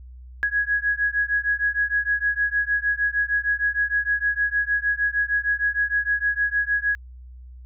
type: beating tone pair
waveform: sine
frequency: 1661.2 / 1667.7 Hz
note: G#6 / G#6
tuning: 0 / +7 cents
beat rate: 6.5 Hz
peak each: -23 dBFS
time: 0.43-6.95 s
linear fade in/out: 0 ms
effects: added 62 Hz sine -39 dBFS peak until 7.65 s